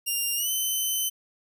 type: tone with pitch glide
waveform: 5% pulse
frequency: 2798 to 3051 Hz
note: F7 to G7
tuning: +3 to -48 cents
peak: -17 dBFS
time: 0.06-1.1 s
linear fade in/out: 20 ms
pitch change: +149 cents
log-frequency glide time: 0.36-0.5 s
effects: none